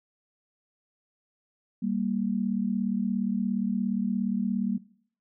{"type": "tone pair together", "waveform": "sine", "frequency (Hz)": [196.27, 233.4], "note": ["G3", "A#3"], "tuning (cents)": [2, 2], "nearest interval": "minor third", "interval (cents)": 300, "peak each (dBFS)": -28, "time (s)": [1.82, 4.78], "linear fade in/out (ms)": 10, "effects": ["noise-tail reverb RT60 0.6 s tail -20 dB re dry"]}